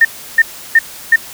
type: tone bursts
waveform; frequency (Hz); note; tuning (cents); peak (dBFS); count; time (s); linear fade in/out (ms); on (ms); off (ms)
sine; 1817; A#6; -45; -3; 4; 0.01-1.16; 5; 40; 330
effects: white hiss -32 dBFS RMS until 1.33 s